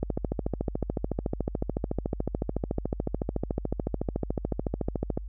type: click train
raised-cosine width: 2 ms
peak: -14 dBFS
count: 72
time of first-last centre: 0.03-5.175 s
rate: 13.8 Hz
effects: added 50 Hz sine -35 dBFS peak until 5.28 s